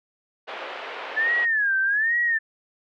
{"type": "band-pass noise", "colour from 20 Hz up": "pink", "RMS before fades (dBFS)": -35, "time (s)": [0.47, 1.46], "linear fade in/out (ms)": 20, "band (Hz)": [450, 3100], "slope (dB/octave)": 24}
{"type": "tone with vibrato", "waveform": "sine", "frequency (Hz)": 1724, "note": "A6", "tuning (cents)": -36, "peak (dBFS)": -19, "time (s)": [1.16, 2.39], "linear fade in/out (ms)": 20, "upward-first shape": "sine", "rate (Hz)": 1.2, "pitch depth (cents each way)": 180}
{"effects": []}